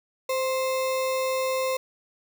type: tone with sample-and-hold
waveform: sine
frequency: 521 Hz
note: C5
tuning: 7 cents flat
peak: -23 dBFS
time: 0.29-1.77 s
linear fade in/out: 5 ms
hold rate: 1575 Hz
effects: none